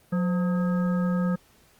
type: harmonic tone with a mistuned harmonic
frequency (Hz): 180.9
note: F#3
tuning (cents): -39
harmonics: 1 / 3 / 5 / 7 / 9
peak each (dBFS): -22 / -33 / -44 / -37 / -42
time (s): 0.12-1.36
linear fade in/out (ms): 10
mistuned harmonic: 3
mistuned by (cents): -86
effects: pink hiss -59 dBFS RMS until 1.79 s + Opus 32 kbps